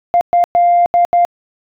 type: tone bursts at uneven times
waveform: sine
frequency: 698.5 Hz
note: F5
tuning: in tune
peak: -6 dBFS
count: 5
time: 0.14-0.21 / 0.33-0.44 / 0.55-0.86 / 0.94-1.05 / 1.13-1.25 s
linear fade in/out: 0 ms
effects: tanh soft clip ceiling -4 dBFS